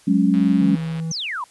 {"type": "chord", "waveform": "sine", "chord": "F# suspended second", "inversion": "none", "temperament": "equal", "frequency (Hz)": [185, 207.7, 277.2], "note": ["F#3", "G#3", "C#4"], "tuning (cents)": [0, 0, 0], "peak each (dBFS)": -18, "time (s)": [0.07, 0.76], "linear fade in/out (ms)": 10}
{"type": "click train", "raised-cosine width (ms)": 0.3, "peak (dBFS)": -23, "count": 92, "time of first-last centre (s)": [0.34, 0.999], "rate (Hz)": 138}
{"type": "tone", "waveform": "triangle", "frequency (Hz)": 162.7, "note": "E3", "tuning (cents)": -22, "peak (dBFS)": -21, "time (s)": [0.61, 1.12], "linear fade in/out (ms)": 5}
{"type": "exponential sweep", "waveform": "sine", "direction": "down", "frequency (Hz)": [6380, 932.3], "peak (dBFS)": -24, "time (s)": [1.11, 1.44], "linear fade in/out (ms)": 2}
{"effects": ["white hiss -52 dBFS RMS until 1.5 s", "resampled to 24000 Hz"]}